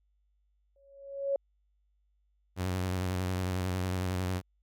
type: tone with exponential growth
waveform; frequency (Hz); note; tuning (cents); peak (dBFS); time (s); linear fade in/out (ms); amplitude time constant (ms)
sine; 554.4; C#5; 0; -24; 0.76-1.36; 2; 130
type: tone with vibrato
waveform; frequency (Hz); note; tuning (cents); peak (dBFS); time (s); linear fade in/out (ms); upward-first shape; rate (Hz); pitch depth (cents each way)
sawtooth; 92; F#2; -9; -26; 2.56-4.42; 50; square; 11; 33
effects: added 50 Hz sine -69 dBFS peak until 4.62 s